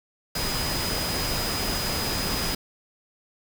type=tone in noise; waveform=sine; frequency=4978 Hz; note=D#8; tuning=in tune; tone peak=-31 dBFS; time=0.35-2.55 s; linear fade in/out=5 ms; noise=pink; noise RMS=-28 dBFS; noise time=0.35-2.55 s; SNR=-6 dB; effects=none